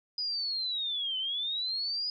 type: linear two-way sweep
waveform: sine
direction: down then up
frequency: 4978 to 3017 to 4978 Hz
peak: -30 dBFS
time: 0.18-2.1 s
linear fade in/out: 2 ms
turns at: 1.18 s
effects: none